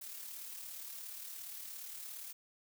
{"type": "noise with amplitude modulation", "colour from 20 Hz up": "blue", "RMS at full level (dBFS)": -45, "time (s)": [0.01, 2.33], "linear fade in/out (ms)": 10, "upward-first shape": "sine", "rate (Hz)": 37.2, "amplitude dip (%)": 40, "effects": []}